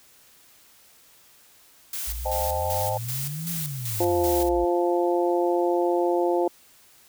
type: noise with tremolo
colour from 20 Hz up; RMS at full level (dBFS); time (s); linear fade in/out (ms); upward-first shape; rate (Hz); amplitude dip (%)
blue; -31; 1.93-4.49; 2; square; 2.6; 60
type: exponential two-way sweep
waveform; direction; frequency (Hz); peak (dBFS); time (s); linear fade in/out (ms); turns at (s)
sine; up then down; 53 to 173.3 to 53; -30; 2.07-4.65; 10; 3.51
type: chord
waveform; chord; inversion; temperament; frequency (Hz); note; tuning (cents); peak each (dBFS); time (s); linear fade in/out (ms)
sine; A half-diminished seventh; first; equal with one note detuned; 523.3 / 622.3 / 784 / 872.9; C5 / Eb5 / G5 / A5; 0 / 0 / 0 / -14; -30; 2.25-2.98; 10
type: harmonic tone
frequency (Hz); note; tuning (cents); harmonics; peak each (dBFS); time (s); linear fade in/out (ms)
174.61; F3; 0; 2 / 3 / 4 / 5; -22 / -26 / -28 / -30; 4-6.48; 5
effects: white hiss -55 dBFS RMS until 7.08 s